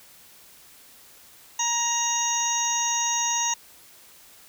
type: harmonic tone with a mistuned harmonic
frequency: 941 Hz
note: A#5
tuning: 16 cents sharp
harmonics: 1 / 2 / 3 / 4 / 6 / 7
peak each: -28 / -36 / -33 / -35 / -30 / -25 dBFS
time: 1.59-3.54 s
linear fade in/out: 5 ms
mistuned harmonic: 6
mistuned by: +59 cents
effects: white hiss -51 dBFS RMS until 4.48 s